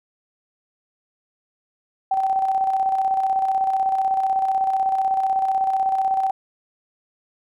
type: tone with tremolo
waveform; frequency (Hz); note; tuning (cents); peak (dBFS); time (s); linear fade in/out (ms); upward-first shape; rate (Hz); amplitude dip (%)
sine; 770; G5; -31; -16; 2.11-6.31; 5; square; 16; 40
effects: none